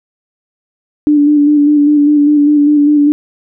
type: tone with vibrato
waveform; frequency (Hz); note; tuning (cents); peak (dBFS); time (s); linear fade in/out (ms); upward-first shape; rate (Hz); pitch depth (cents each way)
sine; 293.7; D4; 0; -5; 1.07-3.12; 0; square; 5; 23
effects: none